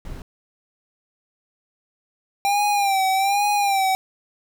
brown noise, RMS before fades -33 dBFS, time 0.05-0.22 s, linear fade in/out 2 ms
square tone with vibrato, 793 Hz, G5, 20 cents sharp, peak -18 dBFS, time 2.45-3.95 s, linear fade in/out 0 ms, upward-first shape sine, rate 1.2 Hz, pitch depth 72 cents each way
effects none

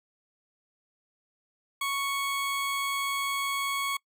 20% pulse tone, 1108.7 Hz, C#6, in tune, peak -23 dBFS, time 1.81-3.97 s, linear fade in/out 5 ms, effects noise-tail reverb RT60 0.1 s tail -26 dB re dry

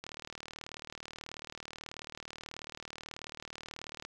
click train, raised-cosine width 0.2 ms, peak -25 dBFS, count 155, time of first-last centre 0.04-4.05 s, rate 38.4 Hz, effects 10-bit

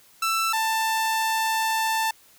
sawtooth tone pair in turn, 1330 / 887.7 Hz, E6 / A5, +15 / +15 cents, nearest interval perfect fifth, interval 700 cents, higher first, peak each -18 / -18 dBFS, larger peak neither, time 0.22-0.53 / 0.53-2.11 s, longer second, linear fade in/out 5 ms, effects white hiss -55 dBFS RMS until 2.38 s

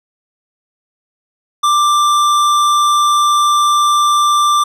triangle tone with hard clipping, 1181 Hz, D6, 9 cents sharp, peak -11 dBFS, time 1.63-4.64 s, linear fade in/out 10 ms, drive 18 dB, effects none

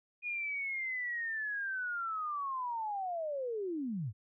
sine linear sweep, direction down, 2463 to 90.9 Hz, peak -34 dBFS, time 0.22-4.13 s, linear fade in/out 50 ms, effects none

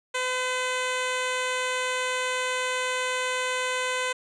10% pulse tone, 508 Hz, B4, 49 cents sharp, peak -17 dBFS, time 0.14-4.13 s, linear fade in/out 10 ms, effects resampled to 24000 Hz

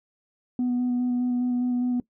sine tone with vibrato, 246.9 Hz, B3, in tune, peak -20 dBFS, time 0.59-2 s, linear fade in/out 2 ms, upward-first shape square, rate 4.9 Hz, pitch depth 11 cents each way, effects noise-tail reverb RT60 0.1 s tail -20 dB re dry + tanh soft clip ceiling -20 dBFS

